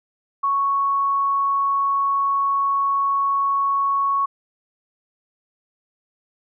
sine tone, 1108.7 Hz, C#6, in tune, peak -17 dBFS, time 0.43-4.26 s, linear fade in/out 10 ms, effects none

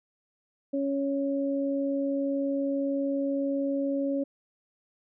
sine tone pair together, 277.2 / 555.5 Hz, C#4 / C#5, 0 / +4 cents, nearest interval octave, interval 1204 cents, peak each -27 / -30 dBFS, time 0.73-4.24 s, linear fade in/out 10 ms, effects none

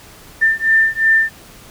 sine beating tone pair, 1788 / 1790.8 Hz, A6 / A6, +27 / +30 cents, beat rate 2.8 Hz, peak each -14 dBFS, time 0.41-1.3 s, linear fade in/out 20 ms, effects pink hiss -41 dBFS RMS until 1.7 s

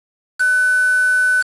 sine tone with quantisation, 1500 Hz, F#6, 23 cents sharp, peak -12 dBFS, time 0.39-1.43 s, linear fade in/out 20 ms, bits 4, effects resampled to 24000 Hz

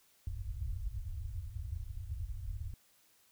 white low-pass noise, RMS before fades -40 dBFS, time 0.27-2.74 s, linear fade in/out 2 ms, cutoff 110 Hz, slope 96 dB/octave, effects white hiss -68 dBFS RMS until 3.31 s

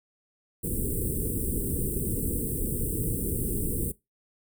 pink band-stop noise, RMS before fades -29 dBFS, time 0.63-3.92 s, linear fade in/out 10 ms, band 480 to 8200 Hz, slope 96 dB/octave, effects noise-tail reverb RT60 0.2 s tail -20 dB re dry

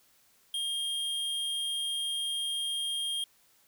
square tone, 3223 Hz, G7, 47 cents sharp, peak -31 dBFS, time 0.54-3.24 s, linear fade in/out 2 ms, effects white hiss -65 dBFS RMS until 3.67 s

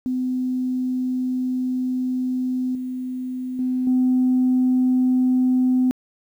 sine tone with level steps, 254.5 Hz, C4, 48 cents flat, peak -20 / -25 / -19 / -14 dBFS, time 0.06-5.91 s, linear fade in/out 0 ms, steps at 2.75 / 3.59 / 3.87 s, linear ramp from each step 2 ms, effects tanh soft clip ceiling -11 dBFS + 9-bit

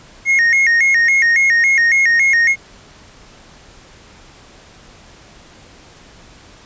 triangle tone with vibrato, 2001 Hz, B6, 22 cents sharp, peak -8 dBFS, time 0.25-2.56 s, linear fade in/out 50 ms, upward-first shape square, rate 3.6 Hz, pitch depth 130 cents each way, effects pink hiss -43 dBFS RMS until 6.65 s + resampled to 16000 Hz

